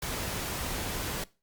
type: noise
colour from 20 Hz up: pink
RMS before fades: -34 dBFS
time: 0.02-1.24 s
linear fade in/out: 5 ms
effects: noise-tail reverb RT60 0.3 s tail -21 dB re dry + Opus 48 kbps